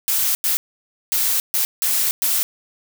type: noise bursts at uneven times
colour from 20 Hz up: blue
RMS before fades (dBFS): -19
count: 6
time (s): 0.08-0.35 / 0.44-0.57 / 1.12-1.4 / 1.54-1.65 / 1.82-2.11 / 2.22-2.43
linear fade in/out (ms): 0
effects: none